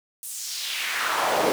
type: noise with high-pass filter sweep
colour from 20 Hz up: brown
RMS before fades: -26 dBFS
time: 0.23-1.52 s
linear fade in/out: 0 ms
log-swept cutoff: 10000 to 430 Hz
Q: 1.9
effects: none